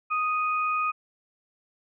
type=tone pair together; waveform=sine; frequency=1244.5 / 2489 Hz; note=D#6 / D#7; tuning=0 / 0 cents; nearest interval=octave; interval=1200 cents; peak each=-24 / -31 dBFS; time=0.1-0.92 s; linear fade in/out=20 ms; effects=none